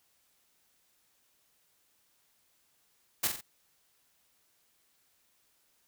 white noise with echo, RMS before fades -28 dBFS, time 3.23-3.28 s, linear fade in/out 10 ms, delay 44 ms, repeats 3, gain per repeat -6 dB, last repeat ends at 3.412 s, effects white hiss -71 dBFS RMS until 5.87 s

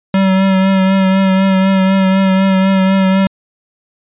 square tone with vibrato, 191.2 Hz, G3, 43 cents flat, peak -9 dBFS, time 0.14-3.27 s, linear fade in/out 2 ms, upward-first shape triangle, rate 4 Hz, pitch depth 28 cents each way, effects resampled to 8000 Hz

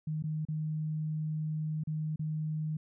sine tone with dropouts, 155 Hz, D#3, 6 cents flat, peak -31 dBFS, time 0.07-2.77 s, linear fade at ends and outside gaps 5 ms, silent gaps 0.225-0.238 / 0.452-0.485 / 1.837-1.872 / 2.16-2.193 s, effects none

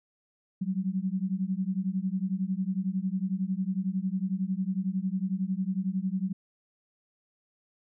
sine beating tone pair, 183.5 / 194.5 Hz, F#3 / G3, -14 / -13 cents, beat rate 11 Hz, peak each -30 dBFS, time 0.61-6.33 s, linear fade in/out 10 ms, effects none

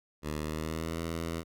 10% pulse tone with pitch glide, 75.9 to 82.77 Hz, D#2 to E2, -42 to +8 cents, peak -25 dBFS, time 0.22-1.44 s, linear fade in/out 50 ms, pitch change +150 cents, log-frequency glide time 0.36-0.98 s, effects none

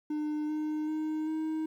triangle tone with pitch steps, 302 / 306.2 / 310.5 / 314.8 Hz, D4 / D#4 / D#4 / D#4, +48 / -28 / -3 / +20 cents, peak -28 dBFS, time 0.1-1.66 s, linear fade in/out 5 ms, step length 390 ms, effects 11-bit

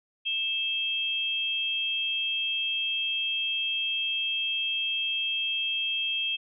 sine tone pair together, 2637 / 3219 Hz, E7 / G7, 0 / +45 cents, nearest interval minor third, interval 345 cents, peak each -30 / -28 dBFS, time 0.25-6.37 s, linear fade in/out 20 ms, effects none

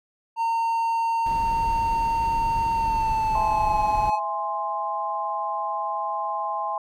triangle tone with pitch glide, 915 to 848.8 Hz, A#5 to G#5, -32 to +38 cents, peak -19 dBFS, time 0.36-4.2 s, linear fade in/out 50 ms, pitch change -130 cents, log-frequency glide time 2.73-3.8 s
brown noise, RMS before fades -32 dBFS, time 1.26-4.1 s, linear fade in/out 2 ms
sine chord, E augmented, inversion none, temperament equal with one note detuned, 659.3 / 828.2 / 1046.5 Hz, E5 / G#5 / B#5, 0 / -5 / 0 cents, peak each -33 / -28 / -28 dBFS, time 3.35-6.78 s, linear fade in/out 2 ms
effects none

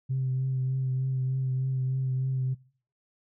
sine tone with vibrato, 130.81 Hz, C3, in tune, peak -24 dBFS, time 0.09-2.55 s, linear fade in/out 20 ms, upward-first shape triangle, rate 3.3 Hz, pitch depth 25 cents each way, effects noise-tail reverb RT60 0.5 s tail -23 dB re dry + tanh soft clip ceiling -21 dBFS

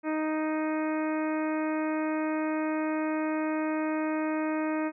harmonic tone, 311.1 Hz, D#4, in tune, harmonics 1 / 2 / 3 / 4 / 5 / 6 / 7 / 8, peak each -28 / -34 / -38 / -40 / -42 / -44 / -45 / -46 dBFS, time 0.03-4.92 s, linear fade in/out 50 ms, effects none

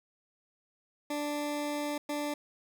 20% pulse tone bursts at uneven times, 293.7 Hz, D4, in tune, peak -27 dBFS, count 2, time 1.1-1.98 / 2.09-2.34 s, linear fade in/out 5 ms, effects none

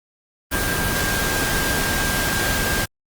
sine tone in noise, 1599 Hz, G6, 34 cents sharp, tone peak -25 dBFS, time 0.51-2.86 s, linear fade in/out 20 ms, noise pink, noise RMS -22 dBFS, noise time 0.51-2.86 s, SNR -6 dB, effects Opus 24 kbps

